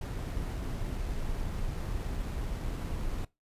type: noise with sample-and-hold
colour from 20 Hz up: brown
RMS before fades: -34 dBFS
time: 0.01-3.25 s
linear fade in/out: 5 ms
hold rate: 11025 Hz
effects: noise-tail reverb RT60 0.2 s tail -20 dB re dry + resampled to 32000 Hz